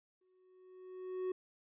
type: tone with exponential growth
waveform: triangle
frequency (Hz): 370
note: F#4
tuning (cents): 0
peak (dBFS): -31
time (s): 0.21-1.32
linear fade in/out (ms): 5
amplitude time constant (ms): 240
effects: resampled to 8000 Hz